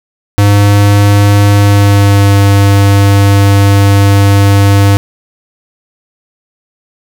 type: tone with pitch glide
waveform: square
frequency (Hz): 101.7 to 99.84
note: G#2 to G2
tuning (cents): -36 to +32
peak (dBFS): -4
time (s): 0.38-4.97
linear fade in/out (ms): 0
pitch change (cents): -32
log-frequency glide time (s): 1.51-2.35
effects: none